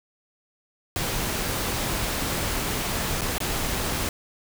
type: noise with dropouts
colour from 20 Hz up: pink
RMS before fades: -27 dBFS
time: 0.96-4.09 s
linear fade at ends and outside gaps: 1 ms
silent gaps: 3.21-3.217 / 3.382-3.403 s
effects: none